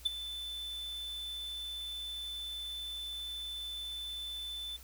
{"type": "tone with ADSR envelope", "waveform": "triangle", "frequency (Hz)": 3520, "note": "A7", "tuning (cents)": 0, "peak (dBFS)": -23, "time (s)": [0.05, 4.77], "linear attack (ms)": 12, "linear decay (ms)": 17, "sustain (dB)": -14, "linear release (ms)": 12, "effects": ["added 60 Hz sine -52 dBFS peak until 4.83 s", "white hiss -56 dBFS RMS until 4.83 s"]}